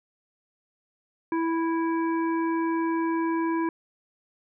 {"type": "harmonic tone", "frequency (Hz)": 329.3, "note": "E4", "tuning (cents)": -2, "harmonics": [1, 3, 5, 7], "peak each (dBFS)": [-24, -30, -38, -43], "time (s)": [1.32, 3.69], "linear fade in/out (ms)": 2, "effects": []}